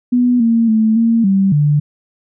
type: tone with pitch steps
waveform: sine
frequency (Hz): 245.9 / 229.6 / 219.6 / 229.2 / 194.2 / 147.3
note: B3 / A#3 / A3 / A#3 / G3 / D3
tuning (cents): -7 / -26 / -3 / -29 / -16 / +6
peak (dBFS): -9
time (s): 0.12-1.8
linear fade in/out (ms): 10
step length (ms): 280
effects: none